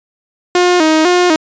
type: tone with vibrato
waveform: sawtooth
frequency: 335.1 Hz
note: E4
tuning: 29 cents sharp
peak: -4 dBFS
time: 0.55-1.36 s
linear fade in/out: 2 ms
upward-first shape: square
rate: 2 Hz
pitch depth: 110 cents each way
effects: resampled to 16000 Hz